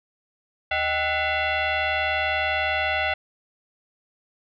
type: tone with frequency modulation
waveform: sine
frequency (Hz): 622.3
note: D#5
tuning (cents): 0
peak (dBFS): -21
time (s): 0.71-3.14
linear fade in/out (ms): 5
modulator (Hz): 698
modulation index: 3.5
effects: none